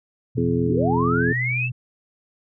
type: tone with pitch glide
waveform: sine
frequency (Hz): 123.47 to 124.26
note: B2 to B2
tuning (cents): 0 to +11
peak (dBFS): -24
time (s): 0.35-1.72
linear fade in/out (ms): 10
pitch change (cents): +11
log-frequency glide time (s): 0.69-1.4
type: harmonic tone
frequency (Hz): 84.9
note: F2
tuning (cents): -48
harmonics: 1 / 2 / 3 / 4 / 5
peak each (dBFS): -32 / -26 / -23 / -28 / -24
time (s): 0.37-1.33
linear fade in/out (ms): 10
type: linear sweep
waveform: sine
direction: up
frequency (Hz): 174.61 to 2708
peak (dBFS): -22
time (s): 0.65-1.7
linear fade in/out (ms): 50
effects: none